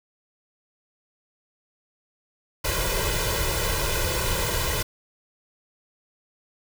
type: noise with comb filter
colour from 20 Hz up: pink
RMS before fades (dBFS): -25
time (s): 2.64-4.83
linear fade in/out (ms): 10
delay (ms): 2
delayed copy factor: +1
effects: none